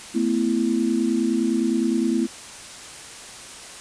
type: tone cluster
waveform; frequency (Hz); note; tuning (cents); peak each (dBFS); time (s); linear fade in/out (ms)
sine; 222.9 / 252.6 / 333; A3 / B3 / E4; +23 / +39 / +18; -23; 0.14-2.27; 20
effects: white hiss -39 dBFS RMS until 3.8 s + resampled to 22050 Hz